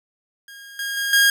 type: tone with level steps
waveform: sawtooth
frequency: 1627 Hz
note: G#6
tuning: 36 cents flat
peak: -35 / -21 / -18 / -9 dBFS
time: 0.48-1.3 s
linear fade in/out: 2 ms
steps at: 0.79 / 0.97 / 1.13 s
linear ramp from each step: 2 ms
effects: none